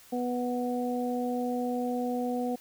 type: harmonic tone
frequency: 246.2 Hz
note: B3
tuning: 5 cents flat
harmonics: 1 / 2 / 3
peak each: -30 / -33 / -35 dBFS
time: 0.12-2.56 s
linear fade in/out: 10 ms
effects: white hiss -55 dBFS RMS until 2.6 s